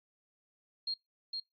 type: tone with echo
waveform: sine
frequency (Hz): 4235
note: C8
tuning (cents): +20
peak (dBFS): -32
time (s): 0.87-0.94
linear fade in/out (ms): 5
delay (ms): 460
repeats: 1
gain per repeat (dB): -3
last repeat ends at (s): 1.4
effects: noise-tail reverb RT60 0.2 s tail -26 dB re dry + AAC 48 kbps